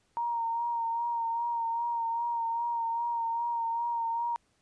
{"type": "tone with vibrato", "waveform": "sine", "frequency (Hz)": 931, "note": "A#5", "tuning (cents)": -2, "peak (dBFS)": -28, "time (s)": [0.17, 4.36], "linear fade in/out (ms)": 0, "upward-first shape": "sine", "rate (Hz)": 2.5, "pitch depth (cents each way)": 30, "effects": ["pink hiss -71 dBFS RMS until 4.61 s", "resampled to 22050 Hz"]}